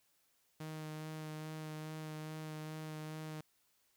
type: tone with vibrato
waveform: sawtooth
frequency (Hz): 155.56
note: D#3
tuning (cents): 0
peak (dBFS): -39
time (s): 0.6-3.41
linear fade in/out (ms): 5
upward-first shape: sine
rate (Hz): 2.4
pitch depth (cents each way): 13
effects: white hiss -75 dBFS RMS until 3.96 s